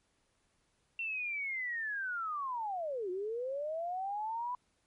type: linear two-way sweep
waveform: sine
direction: down then up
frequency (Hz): 2726 to 353.1 to 1001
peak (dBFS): -34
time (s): 0.99-4.55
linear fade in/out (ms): 2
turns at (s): 3.1
effects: pink hiss -75 dBFS RMS until 4.86 s + MP3 48 kbps